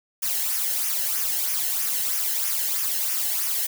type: noise with flanger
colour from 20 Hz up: blue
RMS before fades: -25 dBFS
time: 0.22-3.67 s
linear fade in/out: 10 ms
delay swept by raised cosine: 0.24 to 0.87 ms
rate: 3.1 Hz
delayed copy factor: -0.6
effects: none